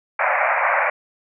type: band-pass noise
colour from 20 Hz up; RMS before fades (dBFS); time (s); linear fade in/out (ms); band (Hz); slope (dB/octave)
pink; -19; 0.19-0.9; 5; 550 to 2400; 96
effects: none